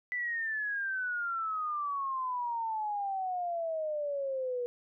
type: exponential sweep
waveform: sine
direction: down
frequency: 1995 to 481.5 Hz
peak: -31 dBFS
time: 0.12-4.66 s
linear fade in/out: 0 ms
effects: none